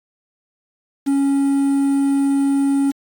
triangle tone with quantisation, 277.1 Hz, C#4, 1 cent flat, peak -12 dBFS, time 1.06-2.92 s, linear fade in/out 20 ms, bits 6, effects AAC 64 kbps

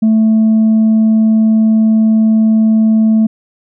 sine tone, 220 Hz, A3, in tune, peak -4 dBFS, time 0.02-3.27 s, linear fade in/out 10 ms, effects tanh soft clip ceiling -5 dBFS

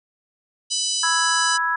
harmonic tone, 994 Hz, B5, 11 cents sharp, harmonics 3 / 4 / 5 / 6 / 7 / 8 / 9, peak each -29 / -29 / -26 / -27 / -32 / -32 / -31 dBFS, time 0.7-1.58 s, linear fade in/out 20 ms
sine chord, E major, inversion second, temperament equal, 987.8 / 1318.5 / 1661.2 Hz, B5 / E6 / G#6, 0 / 0 / 0 cents, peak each -24 / -25 / -22 dBFS, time 1.03-1.76 s, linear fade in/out 5 ms
effects none

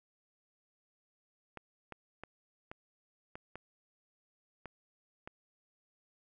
clicks, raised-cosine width 0.5 ms, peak -29 dBFS, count 8, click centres 1.573 / 1.923 / 2.236 / 2.715 / 3.355 / 3.556 / 4.657 / 5.275 s, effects none

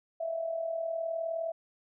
sine tone with amplitude modulation, 659 Hz, E5, 1 cent flat, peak -28 dBFS, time 0.2-1.52 s, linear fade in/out 10 ms, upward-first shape sine, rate 39.7 Hz, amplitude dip 60%, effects none

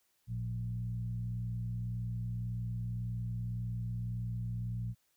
sine tone with frequency modulation, 115.7 Hz, A#2, 13 cents flat, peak -34 dBFS, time 0.27-4.95 s, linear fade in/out 50 ms, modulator 61.8 Hz, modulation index 0.62, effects white hiss -75 dBFS RMS until 5.16 s

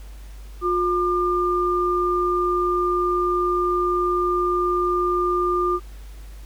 sine tone pair together, 356.8 / 1200 Hz, F4 / D6, +37 / +37 cents, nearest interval octave + major sixth, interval 2100 cents, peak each -21 dBFS, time 0.61-5.8 s, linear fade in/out 50 ms, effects added 50 Hz sine -36 dBFS peak until 6.45 s + pink hiss -51 dBFS RMS until 6.45 s

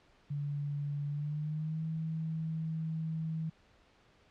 sine tone with pitch glide, 144.3 to 160.11 Hz, D3 to D#3, -30 to +50 cents, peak -33 dBFS, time 0.3-3.5 s, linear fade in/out 10 ms, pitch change +180 cents, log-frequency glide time 1.07-1.84 s, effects pink hiss -65 dBFS RMS until 4.3 s + low-pass 4000 Hz 12 dB/octave

